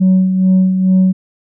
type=tone with tremolo; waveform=sine; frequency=187 Hz; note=F#3; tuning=19 cents sharp; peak=-4 dBFS; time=0-1.13 s; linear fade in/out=20 ms; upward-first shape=sine; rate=2.3 Hz; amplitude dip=55%; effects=tanh soft clip ceiling -5 dBFS